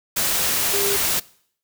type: tone in noise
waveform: sine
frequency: 401.2 Hz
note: G4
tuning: 40 cents sharp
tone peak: -24 dBFS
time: 0.73-0.97 s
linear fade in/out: 10 ms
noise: white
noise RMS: -21 dBFS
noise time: 0.16-1.2 s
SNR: -6 dB
effects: noise-tail reverb RT60 0.6 s tail -22 dB re dry